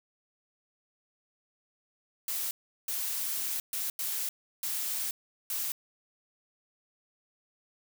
blue noise bursts at uneven times, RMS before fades -33 dBFS, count 6, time 2.28-2.51 / 2.88-3.6 / 3.73-3.9 / 3.99-4.29 / 4.63-5.11 / 5.5-5.72 s, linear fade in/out 2 ms, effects none

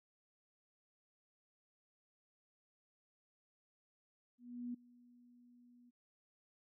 sine tone with ADSR envelope, 243.1 Hz, B3, 27 cents flat, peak -39 dBFS, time 4.38-5.91 s, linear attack 360 ms, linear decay 8 ms, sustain -23 dB, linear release 21 ms, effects none

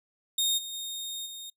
sawtooth tone with level steps, 3694 Hz, A#7, 16 cents flat, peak -21 / -33 / -31 / -36 dBFS, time 0.38-1.5 s, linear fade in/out 5 ms, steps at 0.57 / 0.72 / 1.25 s, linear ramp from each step 20 ms, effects noise-tail reverb RT60 0.1 s tail -23 dB re dry

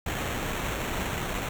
pink noise with sample-and-hold, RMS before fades -31 dBFS, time 0.06-1.49 s, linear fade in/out 5 ms, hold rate 4900 Hz, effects none

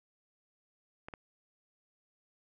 clicks, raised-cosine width 0.5 ms, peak -28 dBFS, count 2, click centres 1.085 / 1.138 s, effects none

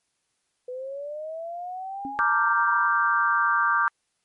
sine linear sweep, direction up, 493.9 to 993 Hz, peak -31 dBFS, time 0.68-2.87 s, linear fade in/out 5 ms
sine tone with exponential decay, 273.7 Hz, C#4, 22 cents flat, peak -29 dBFS, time 2.05-2.26 s, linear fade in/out 0 ms, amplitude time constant 45 ms
sine chord, G minor seventh, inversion first, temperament equal, 932.3 / 1174.7 / 1396.9 / 1568 Hz, Bb5 / D6 / F6 / G6, 0 / 0 / 0 / 0 cents, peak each -28 / -22 / -27 / -24 dBFS, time 2.19-3.88 s, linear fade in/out 0 ms
effects white hiss -74 dBFS RMS until 4.24 s + MP3 48 kbps

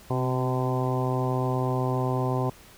harmonic tone with a mistuned harmonic, 127.9 Hz, C3, 39 cents flat, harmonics 1 / 2 / 3 / 4 / 5 / 6 / 7 / 8, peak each -26 / -32 / -31 / -35 / -35 / -35 / -36 / -35 dBFS, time 0.1-2.5 s, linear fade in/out 5 ms, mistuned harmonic 2, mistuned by +27 cents, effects pink hiss -51 dBFS RMS until 2.77 s

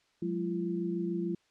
sine tone cluster, 180.4 / 207.1 / 340.3 Hz, F#3 / G#3 / F4, -44 / -5 / -45 cents, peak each -34 / -38 / -33 dBFS, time 0.22-1.35 s, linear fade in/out 5 ms, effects white hiss -70 dBFS RMS until 1.5 s + low-pass 5000 Hz 12 dB/octave

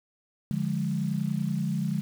sine chord, D diminished, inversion none, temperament equal with one note detuned, 146.83 / 176.64 / 207.7 Hz, D3 / F3 / Ab3, 0 / +20 / 0 cents, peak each -30 dBFS, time 0.51-2.01 s, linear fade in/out 0 ms, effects 8-bit

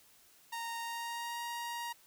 sawtooth tone with pitch glide, 927 to 943.2 Hz, A#5 to A#5, -10 to +20 cents, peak -34 dBFS, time 0.52-1.93 s, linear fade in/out 10 ms, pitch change +30 cents, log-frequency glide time 0.79-1.41 s, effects white hiss -63 dBFS RMS until 2.06 s

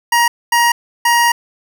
25% pulse tone bursts at uneven times, 946 Hz, A#5, 25 cents sharp, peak -6 dBFS, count 3, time 0.12-0.28 / 0.52-0.72 / 1.05-1.32 s, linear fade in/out 5 ms, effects none

